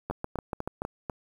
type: two click trains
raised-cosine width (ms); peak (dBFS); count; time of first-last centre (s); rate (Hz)
1; -18 / -17; 5 / 6; 0.11-1.098 / 0.1-0.819; 4.05 / 6.95
effects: 8-bit